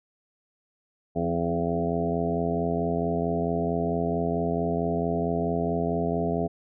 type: harmonic tone with a mistuned harmonic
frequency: 84.5 Hz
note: E2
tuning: 43 cents sharp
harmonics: 1 / 2 / 3 / 4 / 5 / 6 / 7 / 8 / 9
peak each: -36 / -29 / -31 / -36 / -30 / -38 / -38 / -30 / -39 dBFS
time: 1.15-6.48 s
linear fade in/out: 20 ms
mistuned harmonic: 3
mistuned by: +26 cents
effects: none